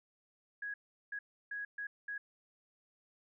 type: tone bursts at uneven times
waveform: sine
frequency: 1661.2 Hz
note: G#6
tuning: in tune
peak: -38 dBFS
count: 5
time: 0.62-0.74 / 1.12-1.19 / 1.51-1.65 / 1.78-1.87 / 2.08-2.18 s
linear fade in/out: 5 ms
effects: none